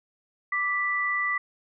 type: tone pair together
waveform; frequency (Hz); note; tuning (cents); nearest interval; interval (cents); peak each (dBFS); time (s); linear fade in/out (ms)
sine; 1174 / 1974.4; D6 / B6; -1 / -1; major sixth; 900; -29 / -25; 0.52-1.38; 5
effects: none